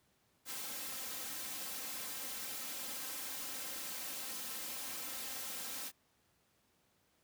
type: noise with comb filter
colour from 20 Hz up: white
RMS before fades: -43 dBFS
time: 0.45-5.92 s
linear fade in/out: 50 ms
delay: 3.8 ms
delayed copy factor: +0.85
effects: pink hiss -74 dBFS RMS until 7.23 s + high-pass 80 Hz 12 dB/octave